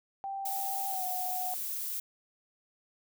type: tone with pitch glide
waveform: sine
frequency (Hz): 784 to 735.7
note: G5 to F#5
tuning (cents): 0 to -10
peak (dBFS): -34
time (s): 0.24-1.54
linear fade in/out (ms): 0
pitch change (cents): -110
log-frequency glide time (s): 0.88-1.04
type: noise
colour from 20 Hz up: violet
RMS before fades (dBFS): -36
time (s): 0.45-2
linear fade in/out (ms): 5
effects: none